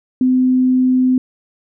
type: tone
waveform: sine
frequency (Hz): 255.6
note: C4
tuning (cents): -40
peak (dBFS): -10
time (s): 0.21-1.18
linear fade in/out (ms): 2
effects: none